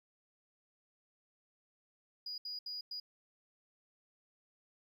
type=tone bursts at uneven times; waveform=triangle; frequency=4900 Hz; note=D#8; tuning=27 cents flat; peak=-37 dBFS; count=4; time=2.26-2.38 / 2.45-2.59 / 2.66-2.81 / 2.91-3 s; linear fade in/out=5 ms; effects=tanh soft clip ceiling -37 dBFS